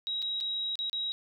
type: tone with dropouts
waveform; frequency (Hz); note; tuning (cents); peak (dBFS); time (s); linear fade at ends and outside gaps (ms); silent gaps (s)
sine; 3833; A#7; +47; -30; 0.07-1.12; 0; 0.22-0.225 / 0.403-0.409 / 0.755-0.79 / 0.897-0.93
effects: none